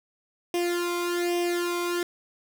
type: tone with flanger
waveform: sawtooth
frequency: 349.2 Hz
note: F4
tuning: in tune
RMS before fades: -27 dBFS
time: 0.54-2.03 s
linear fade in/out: 2 ms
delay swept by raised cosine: 0.35 to 0.87 ms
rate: 1.2 Hz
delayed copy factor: +0.8
effects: none

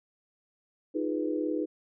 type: chord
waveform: sine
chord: F half-diminished seventh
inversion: third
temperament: equal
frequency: 311.1 / 349.2 / 415.3 / 493.9 Hz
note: Eb4 / F4 / Ab4 / Cb5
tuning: 0 / 0 / 0 / 0 cents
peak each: -30 / -35 / -35 / -35 dBFS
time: 0.94-1.66 s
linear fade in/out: 20 ms
effects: none

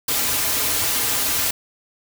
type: noise with comb filter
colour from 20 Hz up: white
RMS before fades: -21 dBFS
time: 0.08-1.51 s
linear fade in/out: 5 ms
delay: 5.4 ms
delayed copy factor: -0.9
effects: none

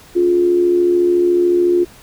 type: tone with amplitude modulation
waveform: sine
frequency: 352.6 Hz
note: F4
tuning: 17 cents sharp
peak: -8 dBFS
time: 0.15-1.85 s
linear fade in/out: 20 ms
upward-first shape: sine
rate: 73.9 Hz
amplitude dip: 50%
effects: pink hiss -43 dBFS RMS until 2.02 s

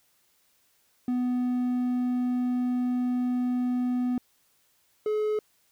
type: tone pair in turn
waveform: triangle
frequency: 248.3 / 426.4 Hz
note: B3 / G#4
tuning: +9 / +46 cents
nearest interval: major sixth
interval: 937 cents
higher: second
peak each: -22 dBFS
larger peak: neither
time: 1.08-4.18 / 5.06-5.39 s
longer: first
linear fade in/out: 2 ms
effects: white hiss -67 dBFS RMS until 5.71 s

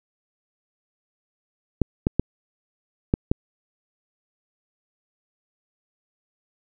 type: clicks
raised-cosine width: 3 ms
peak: -5 dBFS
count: 5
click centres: 1.817 / 2.069 / 2.196 / 3.139 / 3.315 s
effects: none

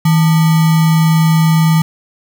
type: tone with sample-and-hold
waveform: sine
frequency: 160.7 Hz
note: E3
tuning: 44 cents flat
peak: -7 dBFS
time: 0.05-1.82 s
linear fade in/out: 5 ms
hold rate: 1050 Hz
effects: none

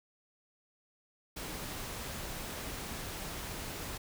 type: noise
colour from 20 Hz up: pink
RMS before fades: -41 dBFS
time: 1.36-3.98 s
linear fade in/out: 10 ms
effects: none

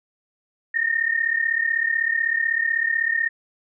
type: tone pair together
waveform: sine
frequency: 1817 / 1853 Hz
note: A#6 / A#6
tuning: -45 / -11 cents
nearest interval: unison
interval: 34 cents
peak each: -22 dBFS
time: 0.74-3.29 s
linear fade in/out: 10 ms
effects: none

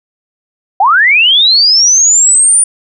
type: linear sweep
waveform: sine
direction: up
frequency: 723 to 9470 Hz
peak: -4 dBFS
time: 0.8-2.64 s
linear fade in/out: 5 ms
effects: none

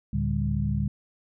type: tone cluster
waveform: sine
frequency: 73.3 / 111.8 / 145.7 / 200.6 Hz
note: D2 / A2 / D3 / G3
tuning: -3 / +28 / -13 / +40 cents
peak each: -29 dBFS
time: 0.13-0.88 s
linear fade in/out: 5 ms
effects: none

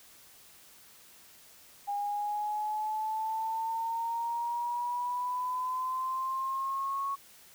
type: exponential sweep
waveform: sine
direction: up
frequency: 810 to 1108.7 Hz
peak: -30 dBFS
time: 1.87-7.16 s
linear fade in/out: 20 ms
effects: white hiss -56 dBFS RMS until 7.54 s

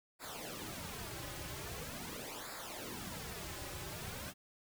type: noise with flanger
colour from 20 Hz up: pink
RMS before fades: -45 dBFS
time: 0.19-4.34 s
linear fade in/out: 50 ms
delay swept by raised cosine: 0.33 to 4.43 ms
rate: 0.43 Hz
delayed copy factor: -0.75
effects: none

